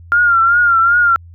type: tone with vibrato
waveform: sine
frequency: 1392 Hz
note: F6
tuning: 6 cents flat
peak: -8 dBFS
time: 0.12-1.16 s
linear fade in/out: 0 ms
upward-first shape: triangle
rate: 2.6 Hz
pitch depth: 76 cents each way
effects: added 85 Hz sine -35 dBFS peak until 1.34 s